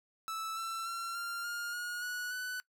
45% pulse tone with pitch steps, 1313 / 1337.5 / 1362.4 / 1387.9 / 1413.8 / 1440.1 / 1467 / 1494.4 Hz, E6 / E6 / F6 / F6 / F6 / F#6 / F#6 / F#6, -7 / +25 / -43 / -11 / +21 / -47 / -15 / +17 cents, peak -36 dBFS, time 0.28-2.6 s, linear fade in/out 0 ms, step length 290 ms, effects noise-tail reverb RT60 0.1 s tail -21 dB re dry

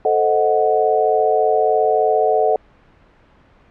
sine chord, A diminished seventh, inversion none, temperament equal with one note detuned, 440 / 523.3 / 622.3 / 737 Hz, A4 / C5 / Eb5 / Gb5, 0 / 0 / 0 / -7 cents, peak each -17 / -23 / -19 / -17 dBFS, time 0.05-2.56 s, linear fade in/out 2 ms, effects pink hiss -51 dBFS RMS until 3.7 s + low-pass 2000 Hz 12 dB/octave

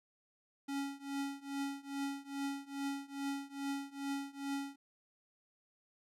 square tone with tremolo, 278.2 Hz, C#4, 6 cents sharp, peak -35 dBFS, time 0.68-4.76 s, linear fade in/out 10 ms, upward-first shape triangle, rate 2.4 Hz, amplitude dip 95%, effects low-pass 12000 Hz 12 dB/octave

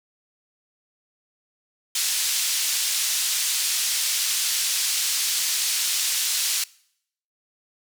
pink band-pass noise, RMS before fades -24 dBFS, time 1.95-6.64 s, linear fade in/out 5 ms, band 4000 to 11000 Hz, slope 12 dB/octave, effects noise-tail reverb RT60 0.7 s tail -23 dB re dry

